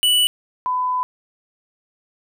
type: tone pair in turn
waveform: square / sine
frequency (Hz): 2960 / 1003.6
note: F#7 / B5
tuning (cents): 0 / +28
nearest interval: octave + perfect fifth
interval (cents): 1872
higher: first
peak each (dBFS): -14 / -18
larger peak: first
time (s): 0.03-0.27 / 0.66-1.03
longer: second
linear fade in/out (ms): 0
effects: none